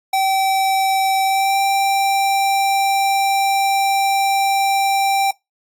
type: tone with pitch glide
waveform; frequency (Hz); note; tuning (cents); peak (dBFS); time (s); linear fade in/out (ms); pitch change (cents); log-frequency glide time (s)
square; 772 to 785; G5 to G5; -27 to +2; -15; 0.13-5.31; 5; +29; 1.24-1.58
effects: noise-tail reverb RT60 0.2 s tail -23 dB re dry + AAC 64 kbps